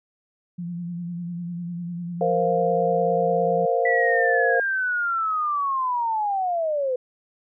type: tone with vibrato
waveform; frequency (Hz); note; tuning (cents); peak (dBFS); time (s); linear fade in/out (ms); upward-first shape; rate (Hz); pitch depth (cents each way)
sine; 173.2; F3; -14; -28; 0.58-3.66; 10; sine; 10; 40
type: chord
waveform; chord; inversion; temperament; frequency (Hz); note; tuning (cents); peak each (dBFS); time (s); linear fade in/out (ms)
sine; Bb suspended second; none; equal; 466.2 / 523.3 / 698.5; Bb4 / C5 / F5; 0 / 0 / 0; -23; 2.21-4.6; 2
type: linear sweep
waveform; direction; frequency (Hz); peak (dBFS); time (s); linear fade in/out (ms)
sine; down; 1975.5 to 493.9; -21; 3.85-6.96; 5
effects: none